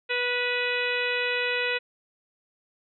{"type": "harmonic tone with a mistuned harmonic", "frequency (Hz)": 490, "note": "B4", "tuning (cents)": -14, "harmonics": [1, 2, 3, 4, 5, 6, 7, 8], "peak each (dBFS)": [-30, -39, -32, -31, -29, -36, -37, -39], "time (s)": [0.09, 1.79], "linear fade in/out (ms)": 20, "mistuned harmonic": 5, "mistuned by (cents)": 38, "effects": []}